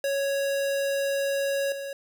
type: tone with level steps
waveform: square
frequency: 554.4 Hz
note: C#5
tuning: in tune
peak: -25 / -33 dBFS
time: 0.04-1.93 s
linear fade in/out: 2 ms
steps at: 1.72 s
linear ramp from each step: 2 ms
effects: none